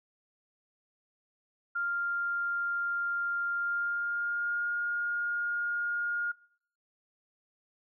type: tone with pitch glide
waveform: sine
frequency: 1396.9 to 1421.3 Hz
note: F6 to F6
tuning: 0 to +30 cents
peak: -29 dBFS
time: 1.75-6.32 s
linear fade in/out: 10 ms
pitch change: +30 cents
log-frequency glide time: 3.55-4.69 s
effects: noise-tail reverb RT60 0.6 s tail -22 dB re dry